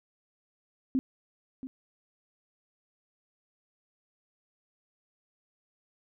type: tone with echo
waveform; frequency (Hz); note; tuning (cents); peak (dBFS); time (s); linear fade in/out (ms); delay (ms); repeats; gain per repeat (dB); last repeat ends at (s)
sine; 261.6; C4; 0; -23; 0.95-0.99; 0; 680; 1; -13; 1.67
effects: none